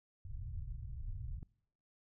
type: low-pass noise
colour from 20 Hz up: pink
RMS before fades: -43 dBFS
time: 0.25-1.43 s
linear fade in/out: 2 ms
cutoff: 130 Hz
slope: 48 dB/octave
effects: noise-tail reverb RT60 0.7 s tail -25 dB re dry